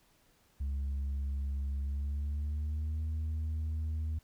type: tone with pitch glide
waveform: sine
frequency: 69.1 to 78.46 Hz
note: C#2 to D#2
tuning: -5 to +15 cents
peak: -29 dBFS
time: 0.6-4.19 s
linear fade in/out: 10 ms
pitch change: +220 cents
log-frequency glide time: 1.81-3.02 s
effects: tanh soft clip ceiling -31 dBFS + pink hiss -68 dBFS RMS until 4.23 s